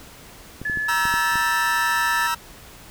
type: clicks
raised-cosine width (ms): 3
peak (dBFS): -20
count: 6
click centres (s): 0.616 / 0.698 / 0.773 / 1.054 / 1.14 / 1.356
type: tone with pitch glide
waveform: sine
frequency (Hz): 1719 to 1760.2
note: A6 to A6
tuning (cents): -41 to 0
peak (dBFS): -22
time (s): 0.65-2.27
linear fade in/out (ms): 5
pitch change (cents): +41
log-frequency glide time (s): 1.09-1.42
type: chord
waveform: 40% pulse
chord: E diminished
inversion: second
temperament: equal with one note detuned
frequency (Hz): 946.4 / 1318.5 / 1568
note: Bb5 / E6 / G6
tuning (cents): +26 / 0 / 0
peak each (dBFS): -24 / -23 / -29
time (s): 0.88-2.35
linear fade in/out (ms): 10
effects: pink hiss -44 dBFS RMS until 2.9 s

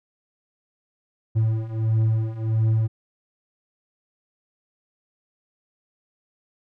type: beating tone pair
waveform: triangle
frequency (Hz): 110 / 111.5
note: A2 / A2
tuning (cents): 0 / +23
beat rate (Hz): 1.5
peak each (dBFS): -22 / -19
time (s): 1.35-2.88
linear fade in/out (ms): 20
effects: none

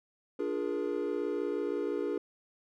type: chord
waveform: triangle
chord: Bb dominant seventh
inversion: first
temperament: equal with one note detuned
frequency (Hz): 293.7 / 349.2 / 415.3 / 474.6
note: D4 / F4 / Ab4 / Bb4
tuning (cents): 0 / 0 / 0 / +31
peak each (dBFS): -35 / -35 / -32 / -35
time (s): 0.39-2.18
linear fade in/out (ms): 5
effects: none

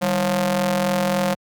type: ring-modulated tone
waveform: sawtooth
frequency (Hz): 173.6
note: F3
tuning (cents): -10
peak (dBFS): -11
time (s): 0.01-1.35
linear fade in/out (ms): 20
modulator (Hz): 369
effects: high-pass 80 Hz 12 dB/octave

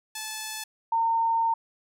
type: tone pair in turn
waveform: 5% pulse / sine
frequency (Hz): 869 / 912.7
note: A5 / A#5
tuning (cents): -22 / -37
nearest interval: minor second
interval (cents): 85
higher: second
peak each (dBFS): -21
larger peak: neither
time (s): 0.15-0.64 / 0.92-1.54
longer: second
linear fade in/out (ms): 5
effects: none

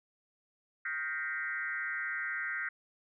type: tone with frequency modulation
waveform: sine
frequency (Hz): 1712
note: A6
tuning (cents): -48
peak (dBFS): -33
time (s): 0.85-2.69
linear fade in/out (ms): 5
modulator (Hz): 148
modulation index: 2.2
effects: none

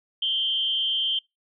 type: tone with amplitude modulation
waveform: sine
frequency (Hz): 3136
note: G7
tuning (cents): 0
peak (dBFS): -19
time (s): 0.22-1.19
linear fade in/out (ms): 5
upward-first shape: sine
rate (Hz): 249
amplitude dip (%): 65
effects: noise-tail reverb RT60 0.2 s tail -25 dB re dry

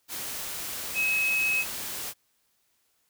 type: tone in noise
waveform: sine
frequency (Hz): 2564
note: E7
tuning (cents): -49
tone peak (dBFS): -23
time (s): 0.94-1.65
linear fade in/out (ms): 50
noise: white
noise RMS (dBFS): -35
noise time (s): 0.08-2.14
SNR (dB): +9
effects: white hiss -71 dBFS RMS until 3.09 s

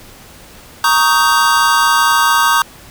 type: chord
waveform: square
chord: Eb dominant seventh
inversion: second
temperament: just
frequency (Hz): 933.4 / 1120.1 / 1244.5 / 1555.6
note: Bb5 / Db6 / Eb6 / G6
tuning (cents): +2 / +18 / 0 / -14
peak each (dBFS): -16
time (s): 0.84-2.62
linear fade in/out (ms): 2
effects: pink hiss -39 dBFS RMS until 2.9 s

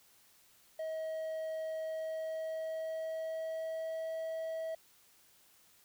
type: tone with pitch glide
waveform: triangle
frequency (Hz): 637 to 646.6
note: D#5 to E5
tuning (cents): +41 to -34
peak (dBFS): -34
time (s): 0.79-4.75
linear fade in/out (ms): 5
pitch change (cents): +25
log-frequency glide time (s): 1.82-4.16
effects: white hiss -65 dBFS RMS until 5.84 s

